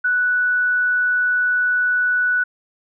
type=tone; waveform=sine; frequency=1480 Hz; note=F#6; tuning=in tune; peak=-15 dBFS; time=0.04-2.44 s; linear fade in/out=10 ms; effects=none